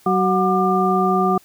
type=tone cluster; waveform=sine; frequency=188.7 / 375 / 731 / 1195 Hz; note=F#3 / F#4 / F#5 / D6; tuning=+34 / +23 / -21 / +30 cents; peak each=-20 dBFS; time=0.06-1.38 s; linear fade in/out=5 ms; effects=white hiss -52 dBFS RMS until 1.44 s